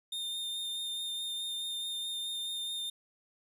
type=tone with vibrato; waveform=45% pulse; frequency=3637 Hz; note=A#7; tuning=43 cents flat; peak=-34 dBFS; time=0.12-2.9 s; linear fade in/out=5 ms; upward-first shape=sine; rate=4.7 Hz; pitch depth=13 cents each way; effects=resampled to 32000 Hz + 12-bit